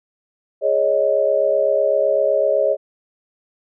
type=chord; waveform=sine; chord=Ab suspended fourth; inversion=none; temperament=equal; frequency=415.3 / 554.4 / 622.3 Hz; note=Ab4 / Db5 / Eb5; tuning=0 / 0 / 0 cents; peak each=-22 / -17 / -18 dBFS; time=0.61-2.77 s; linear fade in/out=50 ms; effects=none